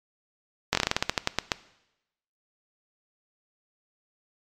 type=slowing click train; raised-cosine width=0.2 ms; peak=-4 dBFS; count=14; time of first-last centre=0.73-1.518 s; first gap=20 ms; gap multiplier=1.17; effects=noise-tail reverb RT60 0.9 s tail -18 dB re dry + MP3 96 kbps